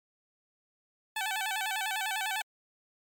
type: tone with vibrato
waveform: 15% pulse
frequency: 815 Hz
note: G#5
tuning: 33 cents flat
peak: -24 dBFS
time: 1.16-2.42 s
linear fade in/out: 5 ms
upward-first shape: square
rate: 10 Hz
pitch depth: 110 cents each way
effects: MP3 96 kbps